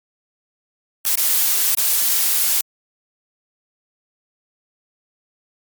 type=noise with dropouts; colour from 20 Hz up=blue; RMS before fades=-17 dBFS; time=1.05-2.61 s; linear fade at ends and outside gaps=1 ms; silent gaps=1.155-1.174 / 1.748-1.773 s; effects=MP3 96 kbps